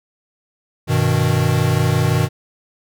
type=chord; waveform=square; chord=G augmented; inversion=none; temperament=equal; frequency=98 / 123.47 / 155.56 Hz; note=G2 / B2 / D#3; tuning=0 / 0 / 0 cents; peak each=-21 / -18 / -19 dBFS; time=0.87-2.29 s; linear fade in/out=50 ms; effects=none